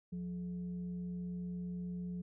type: tone with frequency modulation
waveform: sine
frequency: 178.5 Hz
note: F3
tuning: 38 cents sharp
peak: -38 dBFS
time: 0.12-2.22 s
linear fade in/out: 10 ms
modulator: 248 Hz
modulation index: 0.28
effects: none